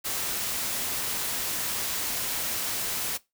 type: noise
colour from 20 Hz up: white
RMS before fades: -30 dBFS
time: 0.04-3.18 s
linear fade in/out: 20 ms
effects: noise-tail reverb RT60 0.2 s tail -20 dB re dry